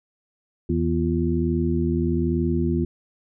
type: harmonic tone with a mistuned harmonic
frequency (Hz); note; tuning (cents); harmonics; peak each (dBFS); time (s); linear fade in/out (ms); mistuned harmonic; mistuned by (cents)
81.1; E2; -28; 1 / 2 / 3 / 4; -25 / -25 / -25 / -25; 0.69-2.85; 5; 4; +110
effects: none